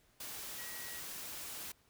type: tone in noise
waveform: sine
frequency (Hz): 1913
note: A#6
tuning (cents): +44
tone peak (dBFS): -50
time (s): 0.58-1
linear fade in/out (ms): 5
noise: white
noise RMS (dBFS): -45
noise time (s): 0.2-1.72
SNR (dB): -8
effects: pink hiss -70 dBFS RMS until 1.89 s